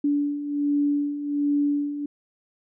sine beating tone pair, 287.9 / 289.2 Hz, D4 / D4, -34 / -27 cents, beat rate 1.3 Hz, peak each -28 / -22 dBFS, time 0.04-2.06 s, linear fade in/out 5 ms, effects none

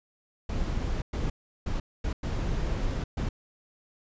brown noise bursts at uneven times, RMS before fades -29 dBFS, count 6, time 0.49-1.02 / 1.13-1.3 / 1.66-1.8 / 2.04-2.13 / 2.23-3.04 / 3.17-3.29 s, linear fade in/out 5 ms, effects resampled to 16000 Hz

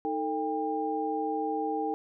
sine tone cluster, 311.7 / 445.3 / 799 Hz, D#4 / A4 / G5, +3 / +21 / +33 cents, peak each -33 / -33 / -31 dBFS, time 0.05-1.94 s, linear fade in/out 0 ms, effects none

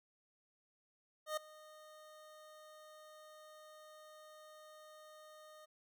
25% pulse tone with ADSR envelope, 616 Hz, D#5, 17 cents flat, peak -31 dBFS, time 1.26-5.66 s, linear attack 110 ms, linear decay 6 ms, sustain -21 dB, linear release 16 ms, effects none

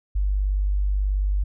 sine tone, 49.23 Hz, G1, 8 cents sharp, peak -19 dBFS, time 0.15-1.44 s, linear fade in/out 10 ms, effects none

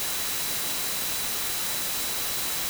sine tone in noise, 3951 Hz, B7, in tune, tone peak -38 dBFS, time 0-2.69 s, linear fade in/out 0 ms, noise white, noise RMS -29 dBFS, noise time 0-2.69 s, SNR -12 dB, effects none

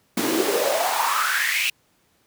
pink noise with high-pass filter sweep, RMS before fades -22 dBFS, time 0.17-1.7 s, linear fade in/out 5 ms, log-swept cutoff 250 to 2700 Hz, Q 6.4, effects pink hiss -63 dBFS RMS until 2.26 s + high-pass 80 Hz 12 dB/octave

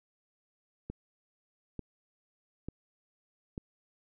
click train, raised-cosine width 3 ms, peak -25 dBFS, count 4, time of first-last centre 0.9-3.579 s, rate 1.12 Hz, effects none

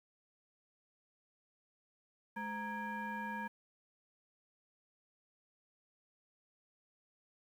sine tone with frequency modulation, 932.3 Hz, A#5, in tune, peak -38 dBFS, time 2.36-3.48 s, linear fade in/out 10 ms, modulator 721 Hz, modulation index 1.2, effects 11-bit

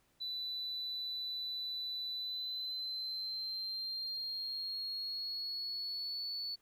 sine tone with pitch glide, 3983 to 4445 Hz, B7 to C#8, +14 to +4 cents, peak -36 dBFS, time 0.2-6.56 s, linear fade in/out 20 ms, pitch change +190 cents, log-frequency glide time 2.13-6.24 s, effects tanh soft clip ceiling -34 dBFS + pink hiss -73 dBFS RMS until 6.61 s

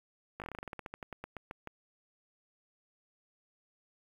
slowing click train, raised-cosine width 0.5 ms, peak -26 dBFS, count 20, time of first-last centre 0.4-1.673 s, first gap 18 ms, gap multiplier 1.13, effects 9-bit

